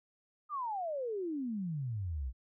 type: exponential sweep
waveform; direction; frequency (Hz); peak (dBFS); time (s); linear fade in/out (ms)
sine; down; 1246 to 58.27; -34; 0.49-2.33; 50
effects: none